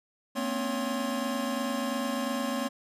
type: tone cluster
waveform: square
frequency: 228 / 256.6 / 279.5 / 559 / 1060 Hz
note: A#3 / C4 / C#4 / C#5 / C6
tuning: -38 / -34 / +14 / +14 / +22 cents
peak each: -35 / -34 / -40 / -36 / -38 dBFS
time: 0.35-2.69 s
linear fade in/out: 20 ms
effects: resampled to 32000 Hz